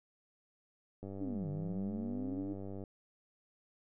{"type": "click train", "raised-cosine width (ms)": 2, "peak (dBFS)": -32, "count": 178, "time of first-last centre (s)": [1.03, 2.838], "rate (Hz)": 97.9}
{"type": "linear two-way sweep", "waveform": "sine", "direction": "down then up", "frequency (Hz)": [305.8, 143.2, 305.8], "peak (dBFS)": -37, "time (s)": [1.2, 2.54], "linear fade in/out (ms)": 20, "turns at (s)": 1.49}
{"effects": []}